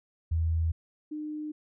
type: tone pair in turn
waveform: sine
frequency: 81.7 / 303.5 Hz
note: E2 / D#4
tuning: -15 / -43 cents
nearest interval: octave + major seventh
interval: 2272 cents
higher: second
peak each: -24 / -33 dBFS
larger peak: first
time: 0.31-0.72 / 1.11-1.52 s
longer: neither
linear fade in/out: 10 ms
effects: none